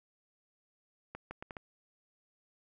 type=accelerating click train; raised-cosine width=0.5 ms; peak=-27 dBFS; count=5; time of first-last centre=1.15-1.568 s; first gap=160 ms; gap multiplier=0.72; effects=none